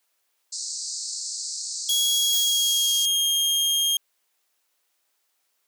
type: band-pass noise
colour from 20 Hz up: white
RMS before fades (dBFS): -32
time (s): 0.52-3.06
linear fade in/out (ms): 10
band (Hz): 4200 to 8300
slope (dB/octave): 96
type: tone with pitch glide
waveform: sawtooth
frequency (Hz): 3322 to 3227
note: G#7 to G7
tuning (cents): 0 to +50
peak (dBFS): -17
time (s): 1.89-3.97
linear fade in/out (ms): 2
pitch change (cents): -50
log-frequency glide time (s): 2.13-3.27
type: noise with exponential decay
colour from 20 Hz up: violet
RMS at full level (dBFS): -27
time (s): 2.33-2.75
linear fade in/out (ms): 1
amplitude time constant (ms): 90
effects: white hiss -72 dBFS RMS until 5.67 s + high-pass 400 Hz 12 dB/octave